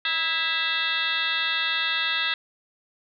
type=tone with frequency modulation; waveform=sine; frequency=2657 Hz; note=E7; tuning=13 cents sharp; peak=-22 dBFS; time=0.05-2.34 s; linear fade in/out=2 ms; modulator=340 Hz; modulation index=3.8; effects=none